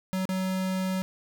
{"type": "tone with dropouts", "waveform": "square", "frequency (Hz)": 187.6, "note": "F#3", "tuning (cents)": 24, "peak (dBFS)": -27, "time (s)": [0.13, 1.02], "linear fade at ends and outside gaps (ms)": 0, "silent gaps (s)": [0.254, 0.291], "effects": []}